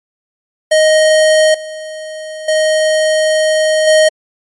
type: tone with level steps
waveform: square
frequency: 624 Hz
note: D#5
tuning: 5 cents sharp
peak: -7 / -24 / -10 / -6 dBFS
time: 0.71-4.09 s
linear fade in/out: 10 ms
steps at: 1.54 / 2.48 / 3.87 s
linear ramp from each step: 5 ms
effects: MP3 48 kbps